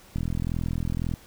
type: click train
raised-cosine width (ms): 5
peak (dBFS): -16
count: 42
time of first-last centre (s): 0.16-1.139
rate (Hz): 41.9
effects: pink hiss -52 dBFS RMS until 1.26 s